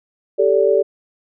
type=chord; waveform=sine; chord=G suspended second; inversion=none; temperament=equal with one note detuned; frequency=392 / 440 / 575.6 Hz; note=G4 / A4 / D5; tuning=0 / 0 / -35 cents; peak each=-16 dBFS; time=0.38-0.83 s; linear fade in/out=20 ms; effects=none